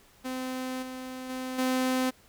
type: tone with level steps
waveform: sawtooth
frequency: 257.4 Hz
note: C4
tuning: 28 cents flat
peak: -28 / -33 / -29 / -21 dBFS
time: 0.24-2.11 s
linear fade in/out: 20 ms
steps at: 0.82 / 1.29 / 1.58 s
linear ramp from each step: 10 ms
effects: pink hiss -59 dBFS RMS until 2.28 s